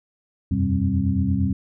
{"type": "tone cluster", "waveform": "sine", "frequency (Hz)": [84.1, 92.8, 125, 193.2, 265], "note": ["E2", "F#2", "B2", "G3", "C4"], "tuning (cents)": [35, 6, 21, -25, 22], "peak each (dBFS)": [-25, -24, -27, -23, -26], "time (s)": [0.51, 1.53], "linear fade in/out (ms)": 5, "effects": []}